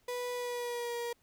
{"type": "tone with pitch glide", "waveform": "35% pulse", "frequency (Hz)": [491.7, 474.1], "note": ["B4", "A#4"], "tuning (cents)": [-8, 29], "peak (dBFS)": -33, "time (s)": [0.08, 1.13], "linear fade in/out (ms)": 5, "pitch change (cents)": -63, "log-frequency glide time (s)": [0.34, 0.95], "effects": ["pink hiss -71 dBFS RMS until 1.22 s"]}